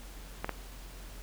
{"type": "clicks", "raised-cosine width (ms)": 0.5, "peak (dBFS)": -17, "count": 2, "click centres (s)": [0.445, 0.493], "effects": ["added 45 Hz sine -45 dBFS peak until 1.22 s", "pink hiss -51 dBFS RMS until 1.22 s"]}